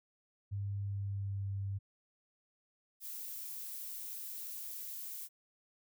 sine tone with pitch glide, 100 to 98.51 Hz, G2 to G2, +35 to +9 cents, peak -35 dBFS, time 0.51-1.79 s, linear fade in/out 20 ms, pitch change -26 cents, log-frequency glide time 0.83-1.48 s
violet noise, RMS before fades -44 dBFS, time 3-5.29 s, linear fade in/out 50 ms
effects none

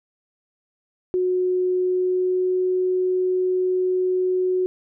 sine tone with pitch glide, 365.7 to 368.2 Hz, F#4 to F#4, -20 to -8 cents, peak -18 dBFS, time 1.14-4.66 s, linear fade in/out 0 ms, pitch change +12 cents, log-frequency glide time 1.78-2.57 s, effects none

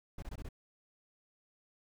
brown noise bursts, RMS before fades -42 dBFS, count 5, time 0.18-0.489 s, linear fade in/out 5 ms, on 45 ms, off 21 ms, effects none

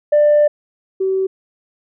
sine tone pair in turn, 593 / 381.5 Hz, D5 / G4, +17 / -47 cents, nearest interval minor sixth, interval 764 cents, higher first, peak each -7 / -14 dBFS, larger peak first, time 0.12-0.48 / 1-1.27 s, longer first, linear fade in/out 10 ms, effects tanh soft clip ceiling -6 dBFS

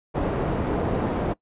white low-pass noise, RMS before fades -25 dBFS, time 0.14-1.34 s, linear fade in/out 20 ms, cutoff 500 Hz, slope 12 dB/octave, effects noise-tail reverb RT60 0.1 s tail -21 dB re dry + resampled to 8000 Hz

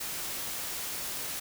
white noise, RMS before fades -36 dBFS, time 0-1.4 s, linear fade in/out 10 ms, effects none

